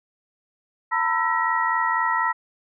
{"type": "tone cluster", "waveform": "sine", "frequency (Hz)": [912, 996, 1329, 1910], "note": ["A#5", "B5", "E6", "A#6"], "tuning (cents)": [-38, 14, 14, 42], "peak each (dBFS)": -25, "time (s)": [0.91, 2.33], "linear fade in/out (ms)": 20, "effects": []}